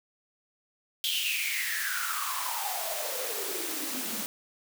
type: noise with high-pass filter sweep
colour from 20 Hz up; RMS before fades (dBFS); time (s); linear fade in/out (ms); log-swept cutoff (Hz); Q
white; -32; 1.04-4.26; 0; 3300 to 200; 9
effects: none